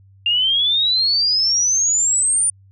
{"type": "exponential sweep", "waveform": "sine", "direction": "up", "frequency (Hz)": [2783, 9397], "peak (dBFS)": -14, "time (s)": [0.26, 2.5], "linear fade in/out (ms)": 2, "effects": ["added 97 Hz sine -46 dBFS peak until 2.71 s"]}